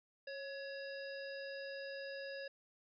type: harmonic tone with a mistuned harmonic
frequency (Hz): 548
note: C#5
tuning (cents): -20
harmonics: 1 / 3 / 5 / 7 / 9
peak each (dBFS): -45 / -49 / -56 / -61 / -54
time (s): 0.27-2.48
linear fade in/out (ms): 5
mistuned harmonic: 3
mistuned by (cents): +45
effects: none